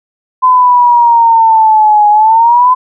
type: exponential two-way sweep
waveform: sine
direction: down then up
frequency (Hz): 1022 to 830.6 to 1022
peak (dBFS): -3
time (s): 0.42-2.75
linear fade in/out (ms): 20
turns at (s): 2.09
effects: none